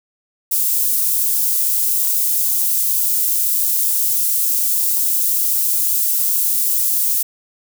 white high-pass noise, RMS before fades -17 dBFS, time 0.51-7.23 s, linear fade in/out 10 ms, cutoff 10000 Hz, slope 12 dB/octave, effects none

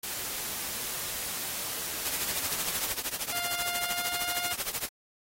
white noise, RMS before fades -35 dBFS, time 0.03-2.92 s, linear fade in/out 5 ms
white noise with tremolo, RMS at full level -30 dBFS, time 2.05-4.89 s, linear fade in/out 5 ms, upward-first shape triangle, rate 13 Hz, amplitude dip 95%
10% pulse tone with pitch glide, 701 to 707.9 Hz, F5 to F5, +6 to +23 cents, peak -25 dBFS, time 3.32-4.53 s, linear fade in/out 5 ms, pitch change +17 cents, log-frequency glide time 3.48-4.26 s
effects AAC 48 kbps

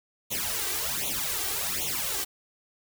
white noise with flanger, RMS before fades -30 dBFS, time 0.3-2.25 s, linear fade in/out 20 ms, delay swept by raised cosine 0.3 to 2.6 ms, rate 1.3 Hz, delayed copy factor +0.9, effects none

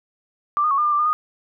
sine tone with pitch steps, 1177 / 1227 / 1107 / 1206 / 1199 / 1176 / 1212 / 1236 Hz, D6 / D#6 / C#6 / D6 / D6 / D6 / D#6 / D#6, +3 / -25 / -3 / +46 / +36 / +2 / -46 / -12 cents, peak -16 dBFS, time 0.57-1.13 s, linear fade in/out 0 ms, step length 70 ms, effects none

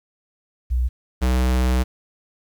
sine / square tone pair in turn, 61.74 / 63.11 Hz, B1 / B1, 0 / +38 cents, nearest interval unison, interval 38 cents, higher second, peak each -17 dBFS, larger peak neither, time 0.7-0.89 / 1.21-1.84 s, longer second, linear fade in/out 20 ms, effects 9-bit

